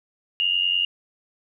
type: tone pair together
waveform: sine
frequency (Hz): 2794 / 2884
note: F7 / F#7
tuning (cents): 0 / -45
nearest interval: minor second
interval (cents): 55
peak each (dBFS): -22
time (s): 0.4-0.85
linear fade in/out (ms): 0
effects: none